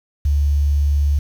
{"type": "tone", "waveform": "sine", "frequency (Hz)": 72, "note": "D2", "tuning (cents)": -34, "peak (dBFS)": -13, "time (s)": [0.25, 1.19], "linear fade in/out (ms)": 5, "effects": ["7-bit"]}